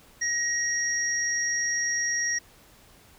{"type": "tone pair together", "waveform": "sine", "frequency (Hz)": [1889, 5661], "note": ["A#6", "F8"], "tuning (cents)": [22, 23], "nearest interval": "octave + perfect fifth", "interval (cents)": 1901, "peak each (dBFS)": -27, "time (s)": [0.21, 2.39], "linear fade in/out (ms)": 10, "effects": ["pink hiss -55 dBFS RMS until 3.18 s"]}